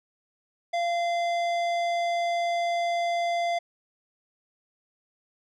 sine tone with tanh clipping, 689 Hz, F5, 24 cents flat, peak -26 dBFS, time 0.73-3.59 s, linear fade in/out 10 ms, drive 15 dB, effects none

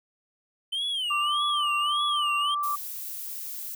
triangle tone with vibrato, 3051 Hz, G7, 48 cents flat, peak -25 dBFS, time 0.72-2.55 s, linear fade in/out 10 ms, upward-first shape sine, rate 1.7 Hz, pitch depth 180 cents each way
sine tone with pitch glide, 1179 to 1169.5 Hz, D6 to D6, +6 to -8 cents, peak -25 dBFS, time 1.1-2.76 s, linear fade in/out 10 ms, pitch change -14 cents, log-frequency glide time 2.31-2.39 s
violet noise, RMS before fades -36 dBFS, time 2.63-3.75 s, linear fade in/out 5 ms
effects none

